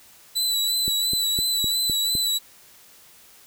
sawtooth tone with vibrato, 3967 Hz, B7, 7 cents sharp, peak -18 dBFS, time 0.35-2.39 s, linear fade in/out 20 ms, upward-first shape sine, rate 2.9 Hz, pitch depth 31 cents each way
click train, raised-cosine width 3 ms, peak -18 dBFS, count 6, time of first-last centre 0.88-2.152 s, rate 3.93 Hz
effects white hiss -51 dBFS RMS until 3.46 s

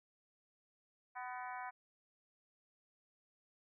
harmonic tone with a mistuned harmonic, 250.1 Hz, B3, 22 cents sharp, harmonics 3 / 4 / 5 / 6 / 7 / 8 / 9, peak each -46 / -47 / -54 / -51 / -55 / -58 / -56 dBFS, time 1.15-1.71 s, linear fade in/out 20 ms, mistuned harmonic 8, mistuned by -72 cents, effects none

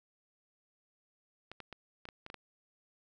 clicks, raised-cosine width 0.3 ms, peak -29 dBFS, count 8, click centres 1.516 / 1.603 / 1.727 / 2.054 / 2.088 / 2.264 / 2.301 / 2.343 s, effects none

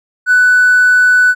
triangle tone with hard clipping, 1491 Hz, F#6, 13 cents sharp, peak -6 dBFS, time 0.26-1.35 s, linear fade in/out 50 ms, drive 4 dB, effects none

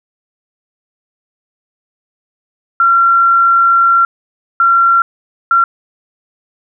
sine tone bursts at uneven times, 1368 Hz, F6, 36 cents flat, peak -6 dBFS, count 3, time 2.8-4.05 / 4.6-5.02 / 5.51-5.64 s, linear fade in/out 2 ms, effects none

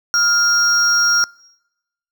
triangle tone pair together, 1400 / 5600 Hz, F6 / F8, +4 / +4 cents, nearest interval 2 octaves, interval 2400 cents, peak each -14 dBFS, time 0.14-1.24 s, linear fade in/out 0 ms, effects noise-tail reverb RT60 0.9 s tail -23 dB re dry

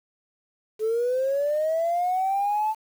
sine linear sweep, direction up, 427.1 to 880 Hz, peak -20 dBFS, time 0.79-2.75 s, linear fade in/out 50 ms, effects tanh soft clip ceiling -18 dBFS + 8-bit

